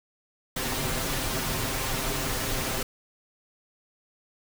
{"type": "noise with comb filter", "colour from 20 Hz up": "pink", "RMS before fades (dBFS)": -29, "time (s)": [0.56, 2.83], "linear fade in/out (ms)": 5, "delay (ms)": 7.6, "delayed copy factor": 0.65, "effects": []}